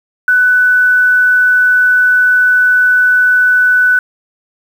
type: tone with quantisation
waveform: sine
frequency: 1493 Hz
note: F#6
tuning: 15 cents sharp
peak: -6 dBFS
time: 0.28-3.99 s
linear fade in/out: 2 ms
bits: 6
effects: none